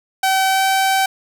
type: tone with pitch glide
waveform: sawtooth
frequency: 766 to 770.4 Hz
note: G5 to G5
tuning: -40 to -30 cents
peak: -10 dBFS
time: 0.23-1.06 s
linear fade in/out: 5 ms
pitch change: +10 cents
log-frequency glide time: 0.47-0.63 s
effects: none